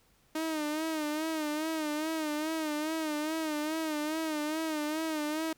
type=tone with vibrato; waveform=sawtooth; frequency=310 Hz; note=D#4; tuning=6 cents flat; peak=-27 dBFS; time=0.35-5.53 s; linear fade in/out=5 ms; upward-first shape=sine; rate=2.4 Hz; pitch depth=70 cents each way; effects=pink hiss -67 dBFS RMS until 5.57 s